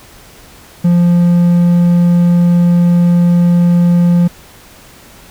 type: tone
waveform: triangle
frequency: 174 Hz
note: F3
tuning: 6 cents flat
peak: -4 dBFS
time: 0.84-4.28 s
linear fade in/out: 10 ms
effects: pink hiss -39 dBFS RMS until 5.3 s